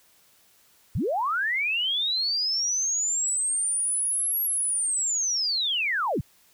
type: linear two-way sweep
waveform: sine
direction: up then down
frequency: 63.1 to 11550 to 63.1 Hz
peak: -23 dBFS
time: 0.95-6.21 s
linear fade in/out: 5 ms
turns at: 4.42 s
effects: white hiss -60 dBFS RMS until 6.53 s